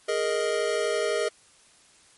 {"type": "chord", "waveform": "square", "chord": "Ab suspended second", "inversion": "none", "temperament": "just", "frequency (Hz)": [415.3, 467.2, 623], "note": ["Ab4", "Bb4", "Eb5"], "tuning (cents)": [0, 4, 2], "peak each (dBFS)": -29, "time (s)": [0.08, 1.29], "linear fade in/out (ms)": 10, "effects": ["white hiss -57 dBFS RMS until 2.17 s", "MP3 48 kbps"]}